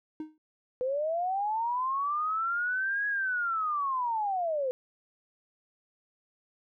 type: tone with exponential decay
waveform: triangle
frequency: 310.4 Hz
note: D#4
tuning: 4 cents flat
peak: -29 dBFS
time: 0.2-0.38 s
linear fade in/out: 2 ms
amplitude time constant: 38 ms
type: linear two-way sweep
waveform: sine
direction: up then down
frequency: 494.3 to 1673 to 494.3 Hz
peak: -27 dBFS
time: 0.81-4.71 s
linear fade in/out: 0 ms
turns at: 3.07 s
effects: none